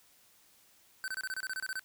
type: tone bursts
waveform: square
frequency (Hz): 1534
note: G6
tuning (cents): -38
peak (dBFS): -35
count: 12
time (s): 1.04-1.794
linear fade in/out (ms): 0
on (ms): 39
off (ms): 26
effects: white hiss -64 dBFS RMS until 1.84 s